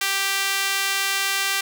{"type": "tone with high-pass filter", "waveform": "sawtooth", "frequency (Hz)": 392, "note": "G4", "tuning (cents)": 0, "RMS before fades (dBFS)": -23, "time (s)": [0.01, 1.61], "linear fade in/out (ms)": 5, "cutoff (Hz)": 1900, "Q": 0.94, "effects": []}